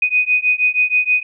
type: beating tone pair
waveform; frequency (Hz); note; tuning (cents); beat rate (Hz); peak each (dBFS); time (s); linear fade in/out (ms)
sine; 2489 / 2495.3; D#7 / D#7; 0 / +4; 6.3; -16; 0.02-1.23; 5
effects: none